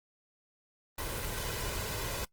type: noise with comb filter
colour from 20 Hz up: pink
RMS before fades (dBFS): -36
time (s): 0.98-2.25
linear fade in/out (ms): 5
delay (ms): 2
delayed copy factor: +0.5
effects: noise-tail reverb RT60 0.1 s tail -22 dB re dry + Opus 24 kbps